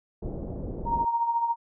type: low-pass noise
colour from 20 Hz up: pink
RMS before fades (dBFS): -34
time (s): 0.22-1.05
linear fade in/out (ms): 5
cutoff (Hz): 570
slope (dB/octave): 24
type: tone with tremolo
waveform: sine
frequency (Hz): 932.3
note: A#5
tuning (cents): 0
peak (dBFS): -20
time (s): 0.85-1.56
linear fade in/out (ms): 50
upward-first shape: triangle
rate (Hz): 14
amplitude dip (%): 65
effects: none